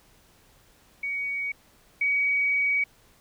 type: tone pair in turn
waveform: sine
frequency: 2248 / 2262 Hz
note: C#7 / C#7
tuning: +24 / +34 cents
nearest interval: unison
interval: 10 cents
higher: second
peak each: -27 / -21 dBFS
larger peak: second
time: 1.03-1.52 / 2.01-2.84 s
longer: second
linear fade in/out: 5 ms
effects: pink hiss -59 dBFS RMS until 3.2 s